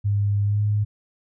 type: tone with pitch glide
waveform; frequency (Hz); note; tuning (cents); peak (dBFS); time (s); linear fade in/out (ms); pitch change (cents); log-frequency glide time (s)
sine; 101.8 to 104.42; G#2 to G#2; -34 to +10; -18; 0.04-0.85; 20; +44; 0.44-0.61
effects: none